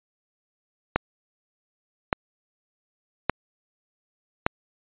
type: click train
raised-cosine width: 0.5 ms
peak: -4 dBFS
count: 4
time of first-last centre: 0.96-4.465 s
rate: 0.856 Hz
effects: resampled to 8000 Hz